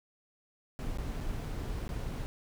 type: noise with dropouts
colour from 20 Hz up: brown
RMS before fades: -36 dBFS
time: 0.79-2.26 s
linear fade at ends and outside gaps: 0 ms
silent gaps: 0.973-0.985 / 1.203-1.209 / 1.447-1.452 / 1.88-1.891 s
effects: none